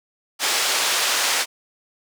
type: band-pass noise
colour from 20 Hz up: white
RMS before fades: -21 dBFS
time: 0.39-1.46 s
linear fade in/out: 50 ms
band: 520 to 6300 Hz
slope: 12 dB/octave
effects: none